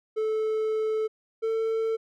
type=tone pair in turn; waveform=triangle; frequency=436.2 / 447.2 Hz; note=A4 / A4; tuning=-15 / +28 cents; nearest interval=unison; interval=43 cents; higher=second; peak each=-22 dBFS; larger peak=neither; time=0.16-1.08 / 1.42-1.97 s; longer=first; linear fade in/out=20 ms; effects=none